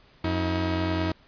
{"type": "tone pair together", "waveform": "sawtooth", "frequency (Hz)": [89.6, 319.1], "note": ["F2", "D#4"], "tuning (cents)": [45, 44], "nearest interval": "octave + minor seventh", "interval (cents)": 2199, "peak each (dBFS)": -23, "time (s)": [0.24, 1.12], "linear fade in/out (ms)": 5, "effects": ["pink hiss -57 dBFS RMS until 1.27 s", "resampled to 11025 Hz"]}